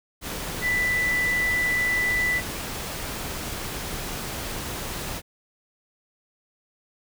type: tone in noise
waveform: sine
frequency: 1983 Hz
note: B6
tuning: 7 cents sharp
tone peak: -21 dBFS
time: 0.61-2.42 s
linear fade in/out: 50 ms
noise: pink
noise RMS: -32 dBFS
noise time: 0.21-5.22 s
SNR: +8 dB
effects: none